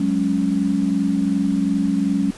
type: chord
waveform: sine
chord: F# suspended second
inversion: none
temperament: equal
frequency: 185 / 207.7 / 277.2 Hz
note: F#3 / G#3 / C#4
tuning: 0 / 0 / 0 cents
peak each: -22 / -21 / -20 dBFS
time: 0-2.31 s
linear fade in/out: 5 ms
effects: pink hiss -41 dBFS RMS until 2.37 s + resampled to 24000 Hz